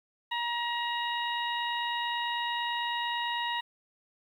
harmonic tone, 949 Hz, A#5, 31 cents sharp, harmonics 1 / 2 / 3 / 4, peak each -32 / -35 / -37 / -38 dBFS, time 0.31-3.61 s, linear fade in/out 10 ms, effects 10-bit

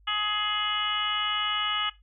harmonic tone, 420 Hz, G#4, 19 cents sharp, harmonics 2 / 3 / 4 / 5 / 6 / 7 / 8, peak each -39 / -30 / -36 / -35 / -40 / -29 / -37 dBFS, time 0.07-1.9 s, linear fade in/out 10 ms, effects noise-tail reverb RT60 0.2 s tail -18 dB re dry + added 50 Hz sine -55 dBFS peak until 2.02 s

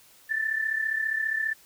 sine tone pair together, 1760 / 1794.9 Hz, A6 / A6, 0 / +34 cents, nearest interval unison, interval 34 cents, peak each -26 / -31 dBFS, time 0.29-1.54 s, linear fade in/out 20 ms, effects white hiss -56 dBFS RMS until 1.65 s

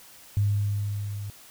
sine tone with level ramp, 102.3 Hz, G#2, 26 cents flat, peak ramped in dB -19 to -32 dBFS, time 0.37-1.3 s, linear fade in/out 0 ms, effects white hiss -50 dBFS RMS until 1.5 s

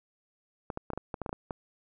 clicks, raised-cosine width 1 ms, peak -20 dBFS, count 11, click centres 0.702 / 0.774 / 0.903 / 0.934 / 0.976 / 1.142 / 1.217 / 1.262 / 1.293 / 1.329 / 1.508 s, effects none

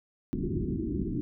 white low-pass noise, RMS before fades -31 dBFS, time 0.33-1.21 s, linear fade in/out 0 ms, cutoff 380 Hz, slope 96 dB/octave, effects none

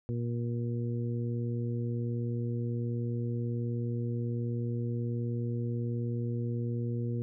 harmonic tone, 118.7 Hz, A#2, 32 cents sharp, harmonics 1 / 2 / 3 / 4, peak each -31 / -37 / -41 / -43 dBFS, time 0.09-7.22 s, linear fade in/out 0 ms, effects none

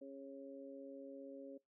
harmonic tone, 137.3 Hz, C#3, 16 cents flat, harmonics 2 / 3 / 4, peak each -52 / -57 / -52 dBFS, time 0.01-1.58 s, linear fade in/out 10 ms, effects noise-tail reverb RT60 0.2 s tail -22 dB re dry

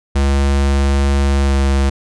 square tone with pitch glide, 69.3 to 68.42 Hz, C#2 to C#2, 0 to -22 cents, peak -12 dBFS, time 0.15-1.9 s, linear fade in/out 10 ms, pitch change -22 cents, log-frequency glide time 1.45-1.52 s, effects resampled to 22050 Hz

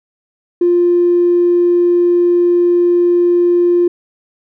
triangle tone with tanh clipping, 350 Hz, F4, 4 cents sharp, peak -8 dBFS, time 0.61-3.88 s, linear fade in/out 5 ms, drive 4 dB, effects none

